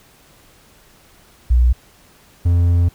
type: tone pair in turn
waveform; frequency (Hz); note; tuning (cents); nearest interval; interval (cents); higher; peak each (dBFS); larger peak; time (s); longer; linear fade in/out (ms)
sine / triangle; 60.7 / 86.65; B1 / F2; -29 / -13; tritone; 616; second; -9; neither; 1.5-1.73 / 2.45-2.89; second; 10
effects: pink hiss -50 dBFS RMS until 2.94 s